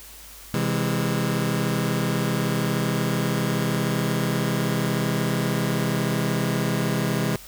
sawtooth chord, C augmented, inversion none, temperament just, 130.81 / 163.52 / 204.4 Hz, C3 / E3 / G#3, 0 / -14 / -27 cents, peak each -22 dBFS, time 0.54-7.36 s, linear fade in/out 0 ms, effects added 50 Hz sine -48 dBFS peak until 7.47 s + white hiss -44 dBFS RMS until 7.47 s

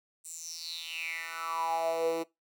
10% pulse tone with high-pass filter sweep, 164.81 Hz, E3, in tune, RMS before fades -34 dBFS, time 0.24-2.24 s, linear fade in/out 20 ms, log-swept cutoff 8500 to 370 Hz, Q 7.3, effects noise-tail reverb RT60 0.2 s tail -22 dB re dry

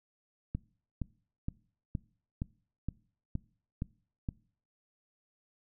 click train, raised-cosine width 5 ms, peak -21 dBFS, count 9, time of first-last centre 0.55-4.288 s, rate 2.14 Hz, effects noise-tail reverb RT60 0.5 s tail -23 dB re dry

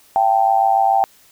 sine tone with amplitude modulation, 782 Hz, G5, 4 cents flat, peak -8 dBFS, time 0.16-1.04 s, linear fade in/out 0 ms, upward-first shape sine, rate 107 Hz, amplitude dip 85%, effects white hiss -51 dBFS RMS until 1.31 s

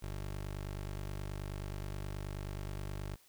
20% pulse tone, 49.42 Hz, G1, 15 cents sharp, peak -34 dBFS, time 0.02-3.16 s, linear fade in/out 10 ms, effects white hiss -65 dBFS RMS until 3.28 s

